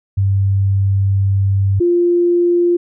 sine tone pair in turn, 98 / 348.5 Hz, G2 / F4, 0 / -4 cents, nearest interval octave + minor seventh, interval 2196 cents, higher second, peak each -11 / -10 dBFS, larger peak second, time 0.17-1.8 / 1.8-2.77 s, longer first, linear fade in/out 10 ms, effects none

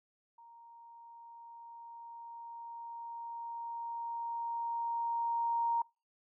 sine tone with level ramp, 932.3 Hz, A#5, in tune, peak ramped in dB -54 to -28 dBFS, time 0.38-5.82 s, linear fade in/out 5 ms, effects noise-tail reverb RT60 0.3 s tail -26 dB re dry

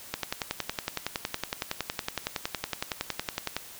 click train, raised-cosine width 0.2 ms, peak -11 dBFS, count 38, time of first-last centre 0.14-3.566 s, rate 10.8 Hz, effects white hiss -46 dBFS RMS until 3.79 s

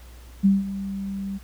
sine tone with ADSR envelope, 196 Hz, G3, in tune, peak -12 dBFS, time 0.43-1.39 s, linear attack 24 ms, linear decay 180 ms, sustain -15 dB, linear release 26 ms, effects added 60 Hz sine -42 dBFS peak until 1.43 s + pink hiss -52 dBFS RMS until 1.43 s

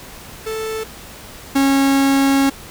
45% pulse tone pair in turn, 440 / 273.8 Hz, A4 / C#4, 0 / -21 cents, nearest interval minor sixth, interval 821 cents, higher first, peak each -22 / -12 dBFS, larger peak second, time 0.46-0.84 / 1.55-2.5 s, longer second, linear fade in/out 10 ms, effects pink hiss -37 dBFS RMS until 2.7 s

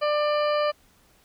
harmonic tone, 595 Hz, D5, 22 cents sharp, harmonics 1 / 2 / 3 / 4 / 5 / 7 / 8, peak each -22 / -27 / -36 / -37 / -37 / -42 / -40 dBFS, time 0.01-0.72 s, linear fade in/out 20 ms, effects pink hiss -60 dBFS RMS until 1.24 s

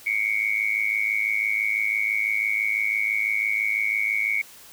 sine tone with amplitude modulation, 2217 Hz, C#7, in tune, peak -17 dBFS, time 0.06-4.42 s, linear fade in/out 10 ms, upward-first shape sine, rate 106 Hz, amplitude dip 90%, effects white hiss -47 dBFS RMS until 4.72 s

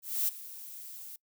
violet noise with ADSR envelope, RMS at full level -28 dBFS, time 0.02-1.16 s, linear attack 260 ms, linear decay 17 ms, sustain -17 dB, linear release 3 ms, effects noise-tail reverb RT60 0.1 s tail -24 dB re dry

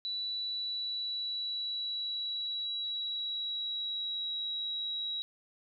sine tone with pitch glide, 3951 to 3865 Hz, B7 to B7, 0 to -38 cents, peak -33 dBFS, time 0.05-5.22 s, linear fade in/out 0 ms, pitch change -38 cents, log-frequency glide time 0.38-4.38 s, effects none

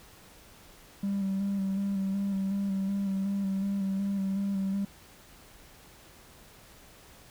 triangle tone with vibrato, 196 Hz, G3, in tune, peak -24 dBFS, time 1.03-4.85 s, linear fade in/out 5 ms, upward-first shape square, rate 2.7 Hz, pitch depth 23 cents each way, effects tanh soft clip ceiling -23 dBFS + pink hiss -54 dBFS RMS until 7.3 s

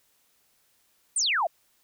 sine exponential sweep, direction down, 9397 to 612 Hz, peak -22 dBFS, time 1.16-1.47 s, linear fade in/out 5 ms, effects white hiss -67 dBFS RMS until 1.83 s

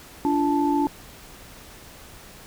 sine tone cluster, 289.7 / 344.1 / 876 Hz, D4 / F4 / A5, -24 / -26 / -8 cents, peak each -21 / -26 / -24 dBFS, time 0.25-0.87 s, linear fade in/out 0 ms, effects pink hiss -45 dBFS RMS until 2.46 s

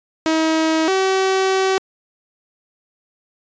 sawtooth tone pair in turn, 319.3 / 381.5 Hz, D#4 / G4, +45 / -47 cents, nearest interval minor third, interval 308 cents, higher second, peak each -11 dBFS, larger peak neither, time 0.26-0.88 / 0.88-1.78 s, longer second, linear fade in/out 0 ms, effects resampled to 16000 Hz

